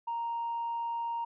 sine tone, 932 Hz, A#5, 1 cent flat, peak -30 dBFS, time 0.07-1.25 s, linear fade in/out 10 ms, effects tanh soft clip ceiling -28 dBFS

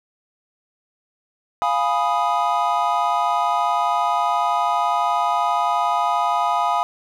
triangle chord, F half-diminished seventh, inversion none, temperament equal, 698.5 / 830.6 / 987.8 / 1244.5 Hz, F5 / Ab5 / Cb6 / Eb6, 0 / 0 / 0 / 0 cents, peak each -21 dBFS, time 1.62-6.83 s, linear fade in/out 0 ms, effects none

